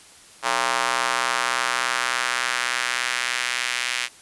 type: tone with high-pass filter sweep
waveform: square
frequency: 61.74 Hz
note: B1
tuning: in tune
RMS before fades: -24 dBFS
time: 0.42-4.09 s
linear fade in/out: 50 ms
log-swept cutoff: 950 to 2200 Hz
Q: 1.5
effects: white hiss -48 dBFS RMS until 4.21 s + resampled to 24000 Hz